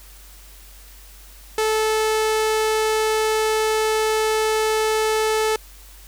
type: tone with low-pass filter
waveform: sawtooth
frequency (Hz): 435.9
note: A4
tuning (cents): -16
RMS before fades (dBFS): -20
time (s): 1.58-5.56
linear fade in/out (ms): 2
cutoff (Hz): 11000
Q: 0.89
effects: added 48 Hz sine -43 dBFS peak until 6.07 s + white hiss -47 dBFS RMS until 6.07 s